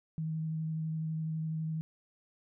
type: tone with vibrato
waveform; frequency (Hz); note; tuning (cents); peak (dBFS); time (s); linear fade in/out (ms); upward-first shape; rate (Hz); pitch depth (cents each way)
sine; 158.8; D#3; +36; -32; 0.18-1.81; 0; square; 12; 10
effects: none